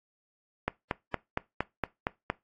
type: click train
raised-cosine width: 0.5 ms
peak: -12 dBFS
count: 8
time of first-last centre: 0.68-2.3 s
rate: 4.32 Hz
effects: noise-tail reverb RT60 0.2 s tail -21 dB re dry + AAC 32 kbps